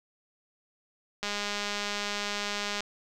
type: click train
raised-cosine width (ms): 0.2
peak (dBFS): -15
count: 324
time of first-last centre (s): 1.23-2.806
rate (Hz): 205
effects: none